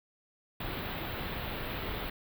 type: band-stop noise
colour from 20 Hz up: pink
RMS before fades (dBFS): -37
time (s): 0.6-2.1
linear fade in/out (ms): 5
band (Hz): 4000 to 14000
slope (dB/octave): 48
effects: none